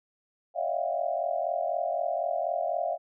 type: tone cluster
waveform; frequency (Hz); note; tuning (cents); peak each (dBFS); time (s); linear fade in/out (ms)
sine; 563 / 620 / 660 / 704 / 787; C#5 / D#5 / E5 / F5 / G5; +27 / -6 / +2 / +14 / +7; -35 / -34 / -32 / -30 / -39; 0.54-2.98; 50
effects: none